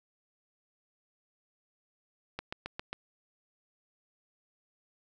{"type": "click train", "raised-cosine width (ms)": 0.3, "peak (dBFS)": -20, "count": 5, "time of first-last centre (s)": [2.39, 2.93], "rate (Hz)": 7.41, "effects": []}